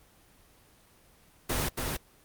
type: noise with echo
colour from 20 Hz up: pink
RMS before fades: -29 dBFS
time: 1.49-1.69 s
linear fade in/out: 10 ms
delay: 280 ms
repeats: 1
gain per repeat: -3 dB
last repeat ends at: 1.97 s
effects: pink hiss -60 dBFS RMS until 2.24 s + Opus 24 kbps